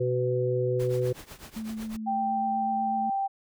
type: harmonic tone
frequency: 124.9 Hz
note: B2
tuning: 20 cents sharp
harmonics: 1 / 3 / 4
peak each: -28 / -28 / -28 dBFS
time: 0-1.13 s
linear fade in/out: 10 ms
type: noise with tremolo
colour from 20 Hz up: pink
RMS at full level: -42 dBFS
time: 0.79-1.97 s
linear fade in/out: 10 ms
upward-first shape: triangle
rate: 8 Hz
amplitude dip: 90%
type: tone with vibrato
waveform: sine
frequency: 220 Hz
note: A3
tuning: in tune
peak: -32 dBFS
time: 1.56-3.1 s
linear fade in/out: 5 ms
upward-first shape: triangle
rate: 8.1 Hz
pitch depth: 21 cents each way
type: tone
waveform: sine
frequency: 784 Hz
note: G5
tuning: in tune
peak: -25 dBFS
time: 2.06-3.28 s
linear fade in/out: 20 ms
effects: none